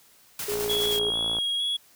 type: noise with tremolo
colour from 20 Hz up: white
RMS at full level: -32 dBFS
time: 0.39-0.99 s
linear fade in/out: 2 ms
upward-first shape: square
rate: 9.6 Hz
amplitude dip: 35%
type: tone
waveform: sine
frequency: 415.3 Hz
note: G#4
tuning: in tune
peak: -27 dBFS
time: 0.48-1.1 s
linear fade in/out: 5 ms
type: click train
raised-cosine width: 1 ms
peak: -22 dBFS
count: 50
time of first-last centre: 0.52-1.386 s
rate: 56.6 Hz
type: tone with vibrato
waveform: triangle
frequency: 3322 Hz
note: G#7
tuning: in tune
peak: -23 dBFS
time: 0.69-1.77 s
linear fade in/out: 10 ms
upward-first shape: square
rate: 2.2 Hz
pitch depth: 15 cents each way
effects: white hiss -57 dBFS RMS until 1.95 s